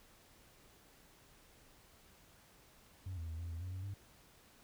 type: tone with pitch steps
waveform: sine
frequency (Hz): 92.9 / 82.6 / 80.9 / 85.3 / 83 / 91.6 / 93.4 / 98.9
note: F#2 / E2 / E2 / F2 / E2 / F#2 / F#2 / G2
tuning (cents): +7 / +4 / -32 / -40 / +12 / -17 / +17 / +16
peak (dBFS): -38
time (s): 3.06-3.94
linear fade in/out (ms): 5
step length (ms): 110
effects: tanh soft clip ceiling -39 dBFS + pink hiss -64 dBFS RMS until 4.63 s